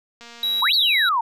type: click train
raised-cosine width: 0.2 ms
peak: -25 dBFS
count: 94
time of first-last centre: 0.21-0.606 s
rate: 235 Hz
type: tone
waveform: triangle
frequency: 3871 Hz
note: B7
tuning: 35 cents flat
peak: -18 dBFS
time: 0.43-1.09 s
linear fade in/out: 2 ms
type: exponential two-way sweep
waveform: sine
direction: up then down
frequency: 880 to 4600 to 880 Hz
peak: -17 dBFS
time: 0.62-1.21 s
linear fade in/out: 5 ms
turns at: 0.74 s
effects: none